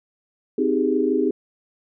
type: chord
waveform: sine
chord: Ab major seventh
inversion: first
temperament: just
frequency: 259.6 / 311.5 / 389.3 / 415.3 Hz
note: C4 / Eb4 / G4 / Ab4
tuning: -13 / +2 / -12 / 0 cents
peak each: -23 dBFS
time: 0.58-1.31 s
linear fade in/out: 5 ms
effects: none